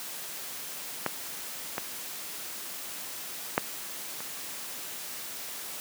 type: clicks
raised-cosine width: 0.5 ms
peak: -11 / -15 / -7 / -24 dBFS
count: 4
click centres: 1.063 / 1.781 / 3.579 / 4.205 s
effects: white hiss -39 dBFS RMS until 5.8 s + high-pass 150 Hz 12 dB/octave